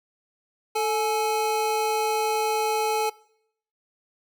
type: tone pair together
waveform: square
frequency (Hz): 440 / 844.6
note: A4 / G#5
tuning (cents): 0 / +29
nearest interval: major seventh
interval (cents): 1129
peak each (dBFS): -26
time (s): 0.75-3.1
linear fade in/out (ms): 10
effects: noise-tail reverb RT60 0.7 s tail -22 dB re dry